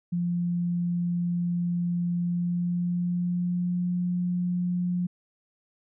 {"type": "tone with pitch glide", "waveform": "sine", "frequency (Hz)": [174.2, 177.86], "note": ["F3", "F3"], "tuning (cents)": [-4, 32], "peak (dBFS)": -24, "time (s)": [0.12, 5.07], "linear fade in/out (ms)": 10, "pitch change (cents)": 36, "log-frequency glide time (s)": [2.2, 3.89], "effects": []}